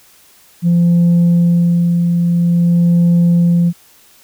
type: tone with tremolo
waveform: sine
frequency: 172.2 Hz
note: F3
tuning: 24 cents flat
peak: -5 dBFS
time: 0.62-3.73 s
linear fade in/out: 50 ms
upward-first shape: sine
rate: 0.5 Hz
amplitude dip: 40%
effects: tanh soft clip ceiling -6 dBFS + white hiss -47 dBFS RMS until 4.23 s